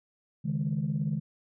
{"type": "chord", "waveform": "sine", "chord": "C# suspended second", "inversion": "none", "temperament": "just", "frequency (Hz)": [138.59, 155.92, 207.9], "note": ["C#3", "D#3", "G#3"], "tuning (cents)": [0, 4, 2], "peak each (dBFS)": [-32, -29, -32], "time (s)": [0.44, 1.2], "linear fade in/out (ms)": 20, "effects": ["tanh soft clip ceiling -20 dBFS"]}